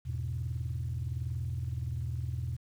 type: chord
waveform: sine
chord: E major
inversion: none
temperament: equal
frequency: 82.41 / 103.83 / 123.47 Hz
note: E2 / G#2 / B2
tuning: 0 / 0 / 0 cents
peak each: -35 / -39 / -34 dBFS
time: 0.05-2.57 s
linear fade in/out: 20 ms
effects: tanh soft clip ceiling -26 dBFS + 10-bit